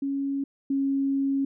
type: tone pair in turn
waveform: sine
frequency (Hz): 276.6 / 274.1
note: C#4 / C#4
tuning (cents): -4 / -19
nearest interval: unison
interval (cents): 15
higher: first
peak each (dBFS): -25 / -22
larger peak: second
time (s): 0.02-0.44 / 0.7-1.45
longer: second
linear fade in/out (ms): 5
effects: none

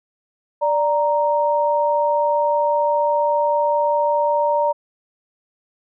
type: tone pair together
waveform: sine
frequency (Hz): 587.3 / 932.3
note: D5 / A#5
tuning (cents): 0 / 0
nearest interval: minor sixth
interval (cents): 800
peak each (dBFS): -18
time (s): 0.61-4.73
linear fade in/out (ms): 20
effects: none

